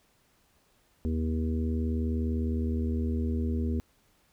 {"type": "harmonic tone", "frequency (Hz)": 79.6, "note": "D#2", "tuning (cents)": 40, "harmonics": [1, 3, 4, 5, 6], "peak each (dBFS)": [-28, -31, -42, -39, -45], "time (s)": [1.05, 3.8], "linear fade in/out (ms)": 0, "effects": ["pink hiss -67 dBFS RMS until 4.32 s"]}